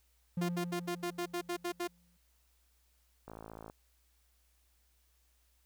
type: tone with exponential decay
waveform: triangle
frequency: 174.61 Hz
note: F3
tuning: in tune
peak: -29 dBFS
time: 0.37-2.17 s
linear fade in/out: 5 ms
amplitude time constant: 390 ms
type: tone bursts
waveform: sawtooth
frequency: 350.1 Hz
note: F4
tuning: 4 cents sharp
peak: -30 dBFS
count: 10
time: 0.41-1.876 s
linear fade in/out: 10 ms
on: 80 ms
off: 74 ms
type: click train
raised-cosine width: 1 ms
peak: -33 dBFS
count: 24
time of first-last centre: 3.28-3.699 s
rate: 54.9 Hz
effects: added 60 Hz sine -70 dBFS peak until 5.65 s + white hiss -74 dBFS RMS until 5.65 s